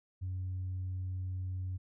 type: tone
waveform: sine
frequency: 92.5 Hz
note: F#2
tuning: in tune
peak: -33 dBFS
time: 0.21-1.78 s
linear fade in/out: 20 ms
effects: tanh soft clip ceiling -32 dBFS